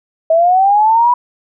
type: linear sweep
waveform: sine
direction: up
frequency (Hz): 638 to 986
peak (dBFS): -7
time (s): 0.3-1.14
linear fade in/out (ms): 5
effects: none